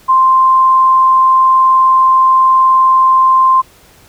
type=tone; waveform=sine; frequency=1046.5 Hz; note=C6; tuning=in tune; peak=-5 dBFS; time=0.08-3.62 s; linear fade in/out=20 ms; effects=pink hiss -44 dBFS RMS until 4.08 s